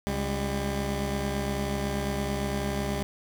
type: tone pair together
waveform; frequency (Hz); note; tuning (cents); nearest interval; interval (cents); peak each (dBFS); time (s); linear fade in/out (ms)
15% pulse; 69.5 / 200; C#2 / G3; +5 / +35; octave + tritone; 1830; -24; 0.07-3.03; 0
effects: none